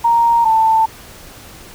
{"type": "tone pair in turn", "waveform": "sine", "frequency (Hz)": [932.3, 888.4], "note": ["A#5", "A5"], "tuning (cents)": [0, 16], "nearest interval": "minor second", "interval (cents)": 84, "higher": "first", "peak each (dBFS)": -9, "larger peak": "neither", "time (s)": [[0.04, 0.45], [0.45, 0.86]], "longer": "neither", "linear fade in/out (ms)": 10, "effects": ["pink hiss -38 dBFS RMS until 1.74 s"]}